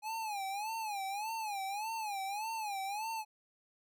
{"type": "tone with vibrato", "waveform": "square", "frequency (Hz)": 835, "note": "G#5", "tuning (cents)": 9, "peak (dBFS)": -37, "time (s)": [0.02, 3.25], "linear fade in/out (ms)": 50, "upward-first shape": "sine", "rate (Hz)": 1.7, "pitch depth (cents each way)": 140, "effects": []}